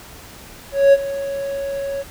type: tone with ADSR envelope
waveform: triangle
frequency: 554.4 Hz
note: C#5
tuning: in tune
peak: -4 dBFS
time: 0.72-2.04 s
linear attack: 210 ms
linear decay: 37 ms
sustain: -16 dB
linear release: 33 ms
effects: pink hiss -40 dBFS RMS until 2.1 s

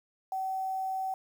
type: tone with quantisation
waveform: sine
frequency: 762 Hz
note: G5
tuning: 49 cents flat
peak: -30 dBFS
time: 0.32-1.14 s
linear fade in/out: 2 ms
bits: 9
effects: none

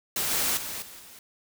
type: noise with level steps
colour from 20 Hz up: white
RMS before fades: -28 / -26 / -35 / -45 / -48 dBFS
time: 0.16-1.19 s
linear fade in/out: 2 ms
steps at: 0.31 / 0.57 / 0.82 / 0.99 s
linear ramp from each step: 2 ms
effects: none

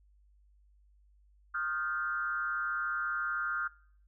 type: tone with frequency modulation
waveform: sine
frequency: 1396.9 Hz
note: F6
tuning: in tune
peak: -31 dBFS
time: 1.54-3.68 s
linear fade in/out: 10 ms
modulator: 155 Hz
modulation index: 0.96
effects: noise-tail reverb RT60 0.6 s tail -22 dB re dry + added 50 Hz sine -61 dBFS peak until 4.07 s

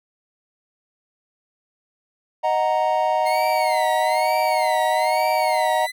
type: chord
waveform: triangle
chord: D# minor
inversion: none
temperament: equal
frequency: 622.3 / 740 / 932.3 Hz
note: D#5 / F#5 / A#5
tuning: 0 / 0 / 0 cents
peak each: -20 dBFS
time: 2.43-5.87 s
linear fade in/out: 20 ms
type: tone with vibrato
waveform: 30% pulse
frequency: 2112 Hz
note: C7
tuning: 16 cents sharp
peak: -25 dBFS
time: 3.25-5.92 s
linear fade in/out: 20 ms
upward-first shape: sine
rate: 1.1 Hz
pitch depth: 160 cents each way
effects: none

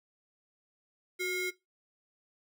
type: ring-modulated tone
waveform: square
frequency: 893 Hz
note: A5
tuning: 25 cents sharp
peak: -29 dBFS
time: 1.19-1.51 s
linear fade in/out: 20 ms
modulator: 1260 Hz
effects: noise-tail reverb RT60 0.2 s tail -18 dB re dry

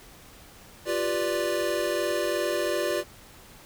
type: chord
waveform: square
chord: G dominant seventh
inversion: third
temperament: equal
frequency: 349.2 / 392 / 493.9 / 587.3 Hz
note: F4 / G4 / B4 / D5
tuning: 0 / 0 / 0 / 0 cents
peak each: -31 / -33 / -34 / -29 dBFS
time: 0.85-3.04 s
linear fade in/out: 50 ms
effects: pink hiss -50 dBFS RMS until 3.65 s

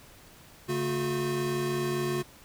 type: tone cluster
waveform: square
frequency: 142.1 / 222.1 / 361.1 Hz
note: C#3 / A3 / F#4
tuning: +43 / +16 / -42 cents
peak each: -34 / -37 / -30 dBFS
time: 0.68-2.23 s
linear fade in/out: 20 ms
effects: pink hiss -53 dBFS RMS until 2.44 s

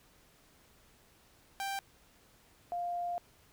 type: tone pair in turn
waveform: sawtooth / sine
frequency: 786 / 700.2 Hz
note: G5 / F5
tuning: +4 / +4 cents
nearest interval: major second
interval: 200 cents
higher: first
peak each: -31 / -33 dBFS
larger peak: first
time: 1.6-1.79 / 2.72-3.18 s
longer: second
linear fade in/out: 0 ms
effects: pink hiss -64 dBFS RMS until 3.52 s

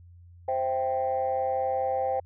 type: chord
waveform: sine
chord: C major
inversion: none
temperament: equal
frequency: 523.3 / 659.3 / 784 Hz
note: C5 / E5 / G5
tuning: 0 / 0 / 0 cents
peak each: -27 / -33 / -27 dBFS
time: 0.48-2.2 s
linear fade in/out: 5 ms
effects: tanh soft clip ceiling -18 dBFS + added 87 Hz sine -48 dBFS peak until 2.25 s

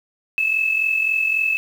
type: tone with amplitude modulation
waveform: sine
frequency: 2609 Hz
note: E7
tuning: 18 cents flat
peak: -14 dBFS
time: 0.38-1.57 s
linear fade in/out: 0 ms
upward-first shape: sine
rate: 43.7 Hz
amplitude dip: 60%
effects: 7-bit

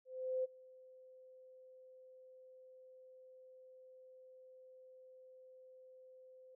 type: tone with ADSR envelope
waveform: sine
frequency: 515 Hz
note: C5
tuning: 28 cents flat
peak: -33 dBFS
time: 0.05-6.55 s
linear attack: 390 ms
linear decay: 22 ms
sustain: -24 dB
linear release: 4 ms
effects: none

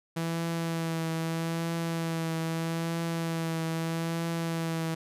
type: tone with vibrato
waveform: sawtooth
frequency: 164.81 Hz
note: E3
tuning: in tune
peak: -25 dBFS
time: 0.16-4.95 s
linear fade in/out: 10 ms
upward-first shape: triangle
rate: 0.79 Hz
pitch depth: 25 cents each way
effects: resampled to 32000 Hz

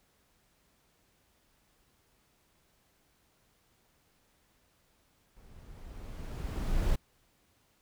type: noise with level ramp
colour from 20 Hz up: brown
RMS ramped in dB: -55 to -27 dBFS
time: 5.36-6.96 s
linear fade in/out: 10 ms
effects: pink hiss -70 dBFS RMS until 7.81 s

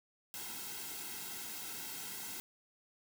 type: noise with comb filter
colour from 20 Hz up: white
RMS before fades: -44 dBFS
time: 0.34-2.4 s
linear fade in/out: 0 ms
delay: 1.7 ms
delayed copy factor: -0.85
effects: none

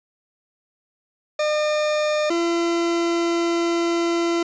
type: tone pair in turn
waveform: 40% pulse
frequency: 605 / 339.5 Hz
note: D#5 / F4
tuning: -49 / -49 cents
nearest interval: minor seventh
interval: 1000 cents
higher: first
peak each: -18 dBFS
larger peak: neither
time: 1.39-2.3 / 2.3-4.43 s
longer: second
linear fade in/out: 5 ms
effects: resampled to 16000 Hz + 8-bit

